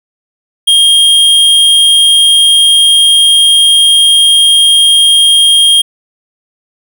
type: tone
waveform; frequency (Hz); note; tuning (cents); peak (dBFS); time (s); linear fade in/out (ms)
square; 3230; G#7; -49; -4; 0.67-5.82; 10
effects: none